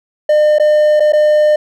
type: tone with dropouts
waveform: triangle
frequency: 604 Hz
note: D5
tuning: 48 cents sharp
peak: -5 dBFS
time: 0.29-1.56 s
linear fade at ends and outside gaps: 5 ms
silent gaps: 0.585-0.597 / 0.998-1.003 / 1.123-1.132 s
effects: none